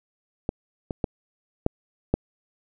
clicks, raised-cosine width 2 ms, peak -11 / -15 / -10 / -6 / -6 dBFS, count 5, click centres 0.491 / 0.908 / 1.042 / 1.664 / 2.14 s, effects none

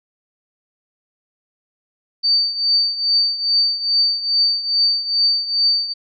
sine tone with tremolo, 4597 Hz, D8, 38 cents flat, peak -11 dBFS, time 2.23-5.94 s, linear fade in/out 20 ms, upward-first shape triangle, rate 2.4 Hz, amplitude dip 80%, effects none

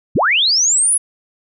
sine linear sweep, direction up, 46.25 to 10548 Hz, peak -11 dBFS, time 0.15-0.98 s, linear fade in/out 10 ms, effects none

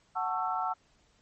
sine chord, F# minor seventh, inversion none, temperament just, 740 / 888 / 1110 / 1332 Hz, F#5 / A5 / C#6 / E6, 0 / +16 / +2 / +18 cents, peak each -33 / -34 / -38 / -33 dBFS, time 0.15-0.74 s, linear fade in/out 20 ms, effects pink hiss -67 dBFS RMS until 1.21 s + MP3 32 kbps

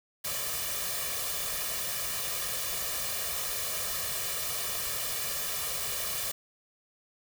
white noise with comb filter, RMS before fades -33 dBFS, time 0.24-6.32 s, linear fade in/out 10 ms, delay 1.7 ms, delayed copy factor +0.7, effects none

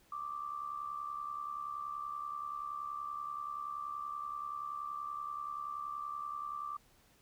sine tone with amplitude modulation, 1174.7 Hz, D6, in tune, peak -35 dBFS, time 0.12-6.77 s, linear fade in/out 5 ms, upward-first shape sine, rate 70.5 Hz, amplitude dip 70%, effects pink hiss -67 dBFS RMS until 7.21 s

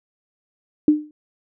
sine tone with exponential decay, 301.6 Hz, D4, 46 cents sharp, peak -7 dBFS, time 0.88-1.11 s, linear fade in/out 2 ms, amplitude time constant 48 ms, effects none

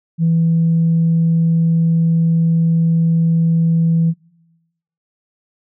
sine tone, 165 Hz, E3, 2 cents sharp, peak -10 dBFS, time 0.18-4.14 s, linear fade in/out 50 ms, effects noise-tail reverb RT60 1.0 s tail -24 dB re dry + tanh soft clip ceiling -7 dBFS

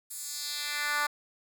10% pulse tone with high-pass filter sweep, 293.7 Hz, D4, in tune, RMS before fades -33 dBFS, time 0.1-1.07 s, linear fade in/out 10 ms, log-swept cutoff 10000 to 1100 Hz, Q 1.5, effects none

